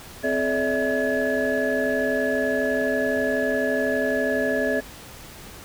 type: tone cluster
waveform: sine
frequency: 260 / 427.7 / 575 / 647 / 1696 Hz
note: C4 / A4 / D5 / E5 / G#6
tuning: -11 / -49 / -37 / -32 / +36 cents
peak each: -26 dBFS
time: 0.23-4.81 s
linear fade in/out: 20 ms
effects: tanh soft clip ceiling -13 dBFS + pink hiss -42 dBFS RMS until 5.64 s